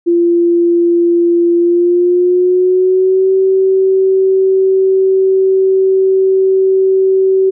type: tone with pitch glide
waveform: sine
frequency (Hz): 343.7 to 381.4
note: F4 to G4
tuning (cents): -28 to -47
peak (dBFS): -7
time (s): 0.06-7.51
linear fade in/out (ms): 20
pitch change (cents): +181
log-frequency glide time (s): 1.56-3.32
effects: none